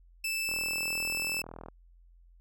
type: tone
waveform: sawtooth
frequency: 2637 Hz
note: E7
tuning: in tune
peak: -27 dBFS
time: 0.24-1.42 s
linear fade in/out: 5 ms
type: click train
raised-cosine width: 1 ms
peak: -29 dBFS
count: 50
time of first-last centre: 0.49-1.685 s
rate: 41 Hz
effects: added 43 Hz sine -55 dBFS peak until 2.4 s